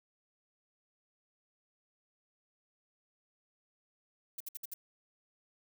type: noise bursts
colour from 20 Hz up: violet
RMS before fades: -41 dBFS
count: 5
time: 4.38-4.74 s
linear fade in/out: 5 ms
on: 24 ms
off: 60 ms
effects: none